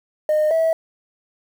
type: tone pair in turn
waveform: sine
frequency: 612 / 649.8 Hz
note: D#5 / E5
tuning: -29 / -25 cents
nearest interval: minor second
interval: 104 cents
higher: second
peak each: -13 dBFS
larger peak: neither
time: 0.29-0.51 / 0.51-0.73 s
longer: neither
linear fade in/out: 2 ms
effects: tanh soft clip ceiling -12 dBFS + 7-bit